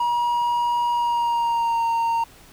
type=tone with pitch glide; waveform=triangle; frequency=956 to 922.4 Hz; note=A#5 to A#5; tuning=+43 to -19 cents; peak=-17 dBFS; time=0-2.24 s; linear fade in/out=5 ms; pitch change=-62 cents; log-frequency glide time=0.91-1.84 s; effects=pink hiss -49 dBFS RMS until 2.52 s